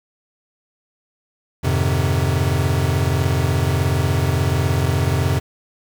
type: chord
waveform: square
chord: F minor seventh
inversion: none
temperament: equal with one note detuned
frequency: 87.31 / 103.83 / 130.81 / 152.27 Hz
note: F2 / Ab2 / C3 / Eb3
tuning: 0 / 0 / 0 / -37 cents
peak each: -21 / -24 / -21 / -26 dBFS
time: 1.63-5.4 s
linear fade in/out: 20 ms
effects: 7-bit